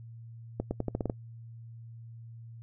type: accelerating click train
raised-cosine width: 2 ms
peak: -17 dBFS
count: 8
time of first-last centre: 0.6-1.098 s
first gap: 110 ms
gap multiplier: 0.85
effects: noise-tail reverb RT60 0.1 s tail -23 dB re dry + added 115 Hz sine -44 dBFS peak until 2.62 s